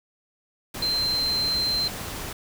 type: tone in noise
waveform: sine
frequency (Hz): 4118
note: C8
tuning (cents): -28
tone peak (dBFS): -22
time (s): 0.82-1.88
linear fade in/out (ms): 5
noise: pink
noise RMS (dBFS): -34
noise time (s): 0.74-2.33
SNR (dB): +9
effects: none